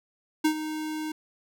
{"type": "tone with ADSR envelope", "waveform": "square", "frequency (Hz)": 310, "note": "D#4", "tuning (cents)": -6, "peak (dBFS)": -19, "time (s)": [0.44, 1.12], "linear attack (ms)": 11, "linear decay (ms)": 84, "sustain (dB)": -12, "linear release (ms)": 5, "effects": []}